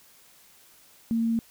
sine tone, 228.5 Hz, A#3, 34 cents flat, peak -22 dBFS, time 1.11-1.39 s, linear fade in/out 0 ms, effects white hiss -56 dBFS RMS until 1.5 s

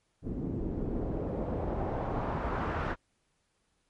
pink noise with low-pass filter sweep, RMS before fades -33 dBFS, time 0.22-2.96 s, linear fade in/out 50 ms, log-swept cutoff 260 to 1500 Hz, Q 1.5, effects pink hiss -75 dBFS RMS until 3.89 s + MP3 48 kbps

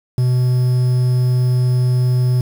triangle tone with quantisation, 125.4 Hz, B2, 27 cents sharp, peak -10 dBFS, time 0.18-2.41 s, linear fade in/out 2 ms, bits 6, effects none

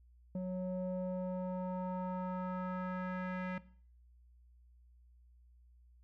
square tone with low-pass filter sweep, 183.8 Hz, F#3, 11 cents flat, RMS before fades -38 dBFS, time 0.35-3.58 s, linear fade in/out 2 ms, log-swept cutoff 440 to 2000 Hz, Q 2.4, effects noise-tail reverb RT60 0.5 s tail -17 dB re dry + added 60 Hz sine -60 dBFS peak until 6.03 s

